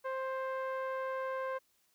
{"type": "tone with low-pass filter", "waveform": "sawtooth", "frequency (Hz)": 526, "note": "C5", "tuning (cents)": 9, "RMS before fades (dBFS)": -37, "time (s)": [0.04, 1.59], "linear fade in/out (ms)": 20, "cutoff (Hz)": 1400, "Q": 1.5, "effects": ["white hiss -73 dBFS RMS until 1.94 s"]}